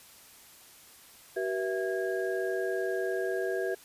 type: tone cluster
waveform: sine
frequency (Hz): 380.3 / 480.6 / 658 / 1635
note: F#4 / B4 / E5 / G#6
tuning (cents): +48 / -47 / -3 / -28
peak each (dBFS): -31 / -35 / -35 / -38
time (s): 1.36-3.75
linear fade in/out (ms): 10
effects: white hiss -54 dBFS RMS until 3.84 s + resampled to 32000 Hz